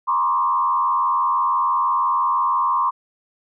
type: tone with frequency modulation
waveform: sine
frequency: 1059 Hz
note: C6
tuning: 21 cents sharp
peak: -16 dBFS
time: 0.07-2.91 s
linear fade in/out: 20 ms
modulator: 86 Hz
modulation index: 1.1
effects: none